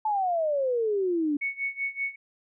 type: exponential sweep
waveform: sine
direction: down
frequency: 881 to 283.7 Hz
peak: -23 dBFS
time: 0.05-1.37 s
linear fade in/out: 5 ms
type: tone with tremolo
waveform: sine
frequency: 2217 Hz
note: C#7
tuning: in tune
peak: -25 dBFS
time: 1.41-2.16 s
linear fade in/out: 10 ms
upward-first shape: sine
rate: 5.2 Hz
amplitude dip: 90%
effects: none